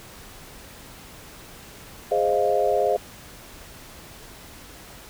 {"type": "chord", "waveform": "sine", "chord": "F minor seventh", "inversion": "first", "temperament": "equal", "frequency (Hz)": [415.3, 523.3, 622.3, 698.5], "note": ["Ab4", "C5", "Eb5", "F5"], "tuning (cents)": [0, 0, 0, 0], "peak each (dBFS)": -24, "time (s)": [2.11, 2.97], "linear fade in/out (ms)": 10, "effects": ["pink hiss -44 dBFS RMS until 5.09 s"]}